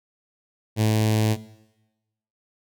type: tone with notch filter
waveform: sawtooth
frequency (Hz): 108.7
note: A2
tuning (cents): -21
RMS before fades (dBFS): -20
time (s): 0.76-1.37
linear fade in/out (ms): 50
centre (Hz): 1300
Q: 1.1
effects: noise-tail reverb RT60 1.0 s tail -18 dB re dry